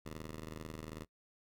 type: ring-modulated tone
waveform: 10% pulse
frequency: 78.3 Hz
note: D#2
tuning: 11 cents sharp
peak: -33 dBFS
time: 0.05-1.05 s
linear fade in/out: 10 ms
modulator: 28 Hz
effects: noise-tail reverb RT60 0.1 s tail -22 dB re dry